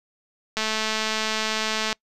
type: click train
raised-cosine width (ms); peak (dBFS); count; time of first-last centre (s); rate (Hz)
0.2; -8; 297; 0.57-1.928; 218
effects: noise-tail reverb RT60 0.1 s tail -25 dB re dry